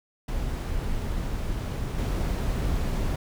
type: noise with level steps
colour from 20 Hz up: brown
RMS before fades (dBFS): -29 / -26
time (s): 0.28-3.16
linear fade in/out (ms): 5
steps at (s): 1.98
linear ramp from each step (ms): 5
effects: none